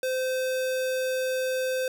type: tone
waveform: square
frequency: 516 Hz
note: C5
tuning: 24 cents flat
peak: -26 dBFS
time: 0.03-1.88 s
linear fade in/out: 2 ms
effects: none